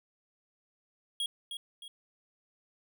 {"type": "tone with echo", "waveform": "square", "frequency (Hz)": 3293, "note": "G#7", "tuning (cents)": -15, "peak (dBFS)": -31, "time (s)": [1.2, 1.26], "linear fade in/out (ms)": 2, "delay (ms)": 310, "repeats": 2, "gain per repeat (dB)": -7, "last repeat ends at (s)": 1.88, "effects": []}